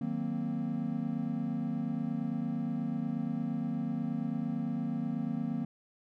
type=chord; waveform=triangle; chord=C half-diminished seventh; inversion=first; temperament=equal; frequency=155.56 / 185 / 233.1 / 261.6 Hz; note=Eb3 / Gb3 / Bb3 / C4; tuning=0 / 0 / 0 / 0 cents; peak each=-36 / -37 / -32 / -36 dBFS; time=0.01-5.65 s; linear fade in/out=5 ms; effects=none